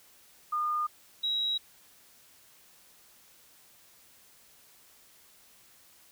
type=tone pair in turn; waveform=sine; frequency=1216 / 3854 Hz; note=D#6 / B7; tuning=-40 / -43 cents; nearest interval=octave + minor sixth; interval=1997 cents; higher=second; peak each=-27 dBFS; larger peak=neither; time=0.52-0.87 / 1.23-1.58 s; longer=neither; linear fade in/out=10 ms; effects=white hiss -59 dBFS RMS until 6.11 s